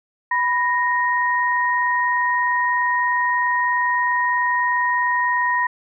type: tone pair together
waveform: sine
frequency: 987.8 / 1864.7 Hz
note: B5 / A#6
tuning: 0 / 0 cents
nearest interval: major seventh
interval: 1100 cents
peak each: -19 / -20 dBFS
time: 0.31-5.67 s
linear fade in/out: 5 ms
effects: none